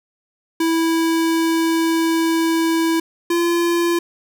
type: tone pair in turn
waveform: square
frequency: 328.2 / 342.5 Hz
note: E4 / F4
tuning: -8 / -34 cents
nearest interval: minor second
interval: 74 cents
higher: second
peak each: -16 dBFS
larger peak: neither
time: 0.6-3 / 3.3-3.99 s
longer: first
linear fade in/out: 5 ms
effects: none